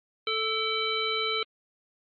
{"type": "harmonic tone with a mistuned harmonic", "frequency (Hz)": 440, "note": "A4", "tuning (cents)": 0, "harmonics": [1, 3, 5, 7, 9], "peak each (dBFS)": [-32, -32, -32, -32, -32], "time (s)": [0.27, 1.43], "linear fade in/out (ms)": 2, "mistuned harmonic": 5, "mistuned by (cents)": 72, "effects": ["MP3 48 kbps"]}